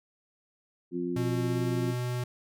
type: harmonic tone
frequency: 87.8 Hz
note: F2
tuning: 10 cents sharp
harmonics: 2 / 3 / 4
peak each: -36 / -33 / -32 dBFS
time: 0.91-1.95 s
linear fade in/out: 50 ms
type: tone with pitch glide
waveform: square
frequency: 122.5 to 123.35 Hz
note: B2 to B2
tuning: -14 to -2 cents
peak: -30 dBFS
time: 1.16-2.24 s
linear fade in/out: 5 ms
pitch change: +12 cents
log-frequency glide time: 1.42-1.64 s
effects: none